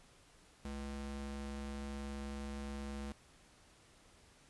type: ring-modulated tone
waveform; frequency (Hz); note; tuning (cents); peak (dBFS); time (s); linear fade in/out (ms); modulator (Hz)
square; 138.59; C#3; 0; -39; 0.65-3.12; 0; 74.6
effects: pink hiss -64 dBFS RMS until 4.49 s + resampled to 24000 Hz